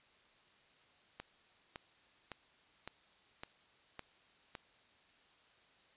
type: click train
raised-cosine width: 0.3 ms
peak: -28 dBFS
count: 7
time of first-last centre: 1.2-4.552 s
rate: 1.79 Hz
effects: white hiss -67 dBFS RMS until 5.96 s + resampled to 8000 Hz